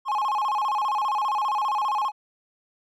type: tone with vibrato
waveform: triangle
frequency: 950 Hz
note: A#5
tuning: 33 cents sharp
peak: -20 dBFS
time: 0.05-2.12 s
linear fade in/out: 50 ms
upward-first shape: square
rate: 15 Hz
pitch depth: 210 cents each way
effects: none